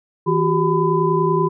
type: tone cluster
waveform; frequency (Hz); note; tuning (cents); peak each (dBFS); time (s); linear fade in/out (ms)
sine; 162.3 / 364.8 / 395.2 / 1004; E3 / F#4 / G4 / B5; -27 / -24 / +14 / +28; -20; 0.26-1.49; 20
effects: none